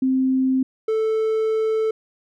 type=tone pair in turn; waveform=sine / triangle; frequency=261.6 / 440 Hz; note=C4 / A4; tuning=0 / 0 cents; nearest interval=major sixth; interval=900 cents; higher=second; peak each=-16 dBFS; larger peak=neither; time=0.02-0.63 / 0.88-1.91 s; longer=second; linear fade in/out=5 ms; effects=none